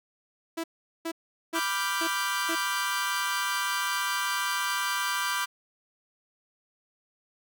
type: tone bursts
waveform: sawtooth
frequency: 329.6 Hz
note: E4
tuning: in tune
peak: -26 dBFS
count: 5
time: 0.57-2.555 s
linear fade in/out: 10 ms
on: 69 ms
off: 410 ms
type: chord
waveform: sawtooth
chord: G dominant seventh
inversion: first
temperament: equal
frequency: 987.8 / 1174.7 / 1396.9 / 1568 Hz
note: B5 / D6 / F6 / G6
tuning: 0 / 0 / 0 / 0 cents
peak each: -29 / -28 / -32 / -28 dBFS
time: 1.54-5.46 s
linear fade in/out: 20 ms
effects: none